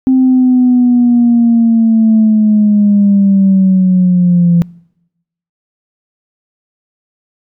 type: linear sweep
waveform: sine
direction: down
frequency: 261.7 to 170 Hz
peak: -4 dBFS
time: 0.07-4.62 s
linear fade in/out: 0 ms
effects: noise-tail reverb RT60 0.9 s tail -26 dB re dry + tanh soft clip ceiling -1 dBFS